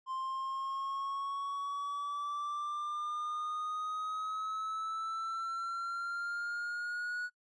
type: exponential sweep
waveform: triangle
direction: up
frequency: 1046.5 to 1467 Hz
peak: -33 dBFS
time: 0.06-7.3 s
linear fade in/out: 50 ms
effects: noise-tail reverb RT60 0.1 s tail -25 dB re dry + resampled to 22050 Hz